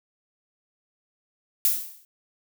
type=noise with exponential decay; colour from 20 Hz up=violet; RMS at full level=-18 dBFS; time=1.65-2.05 s; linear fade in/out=1 ms; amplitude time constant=86 ms; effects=none